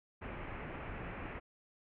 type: low-pass noise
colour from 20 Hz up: pink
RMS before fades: -44 dBFS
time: 0.21-1.4 s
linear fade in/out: 20 ms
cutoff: 2600 Hz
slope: 48 dB/octave
effects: none